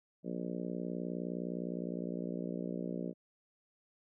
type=harmonic tone; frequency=59.7 Hz; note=A#1; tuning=42 cents sharp; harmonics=3 / 4 / 5 / 6 / 7 / 8 / 9 / 10; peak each=-40 / -42 / -44 / -46 / -47 / -48 / -49 / -50 dBFS; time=0.23-3.14 s; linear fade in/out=50 ms; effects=none